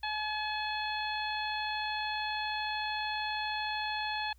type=harmonic tone; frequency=853 Hz; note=G#5; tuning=46 cents sharp; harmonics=1 / 2 / 3 / 4 / 5; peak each=-35 / -38 / -40 / -41 / -42 dBFS; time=0.03-4.33 s; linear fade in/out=5 ms; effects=added 60 Hz sine -57 dBFS peak until 4.38 s + white hiss -72 dBFS RMS until 4.38 s